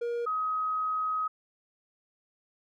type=tone pair in turn; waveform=triangle / sine; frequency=473.7 / 1264.6 Hz; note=A#4 / D#6; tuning=+28 / +28 cents; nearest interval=octave + perfect fourth; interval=1700 cents; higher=second; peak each=-27 dBFS; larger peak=neither; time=0.01-0.26 / 0.26-1.28 s; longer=second; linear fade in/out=10 ms; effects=none